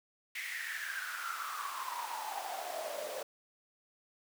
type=noise with high-pass filter sweep; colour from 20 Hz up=pink; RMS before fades=-40 dBFS; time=0.35-3.23 s; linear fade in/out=5 ms; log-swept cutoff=2100 to 530 Hz; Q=9.8; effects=none